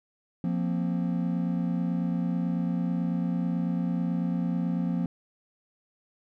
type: chord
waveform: triangle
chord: F suspended fourth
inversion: none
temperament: just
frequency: 174.61 / 232.8 / 261.9 Hz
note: F3 / Bb3 / C4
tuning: 0 / -2 / +2 cents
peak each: -25 / -30 / -31 dBFS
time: 0.44-5.06 s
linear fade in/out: 2 ms
effects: none